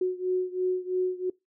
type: beating tone pair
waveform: sine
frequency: 366.4 / 369.4 Hz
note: F#4 / F#4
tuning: -17 / -3 cents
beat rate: 3 Hz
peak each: -27 / -29 dBFS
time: 0.01-1.3 s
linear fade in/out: 5 ms
effects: noise-tail reverb RT60 0.2 s tail -23 dB re dry